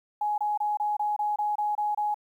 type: tone bursts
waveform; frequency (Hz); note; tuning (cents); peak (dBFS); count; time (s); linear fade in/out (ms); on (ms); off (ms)
sine; 837; G#5; +13; -24; 10; 0.21-2.144; 5; 170; 26
effects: 10-bit